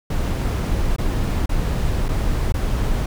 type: noise with dropouts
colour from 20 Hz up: brown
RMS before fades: -20 dBFS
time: 0.1-3.06 s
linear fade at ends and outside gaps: 5 ms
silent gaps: 0.963-0.983 / 1.46-1.492 / 2.084-2.088 / 2.523-2.54 s
effects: none